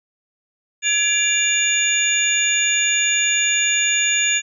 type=tone cluster; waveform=sine; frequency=1688 / 2370 / 2796 / 3557 / 6820 Hz; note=G#6 / D7 / F7 / A7 / G#8; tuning=+28 / +15 / +1 / +18 / +45 cents; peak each=-25 / -21 / -24 / -25 / -19 dBFS; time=0.82-4.42 s; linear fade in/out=50 ms; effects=none